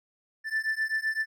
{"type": "beating tone pair", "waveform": "triangle", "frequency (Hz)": [1760, 1767.8], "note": ["A6", "A6"], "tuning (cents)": [0, 8], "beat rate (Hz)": 7.8, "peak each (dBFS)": -28, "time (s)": [0.44, 1.26], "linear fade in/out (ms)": 50, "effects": []}